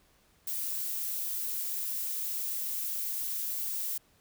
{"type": "noise", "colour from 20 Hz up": "violet", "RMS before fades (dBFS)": -34, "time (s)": [0.47, 3.98], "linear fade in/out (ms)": 5, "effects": ["pink hiss -66 dBFS RMS until 4.2 s"]}